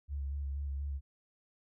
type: tone with vibrato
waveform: sine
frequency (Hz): 70.1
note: C#2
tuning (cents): +20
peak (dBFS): -34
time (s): 0.08-1.01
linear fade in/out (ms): 50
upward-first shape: square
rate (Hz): 4.2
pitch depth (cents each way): 27
effects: none